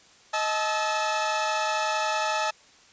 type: tone cluster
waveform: sawtooth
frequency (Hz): 627 / 865 / 1305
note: D#5 / A5 / E6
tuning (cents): +13 / -30 / -18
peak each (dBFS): -26 / -23 / -27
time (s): 0.33-2.51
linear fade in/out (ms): 10
effects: white hiss -55 dBFS RMS until 2.92 s + resampled to 16000 Hz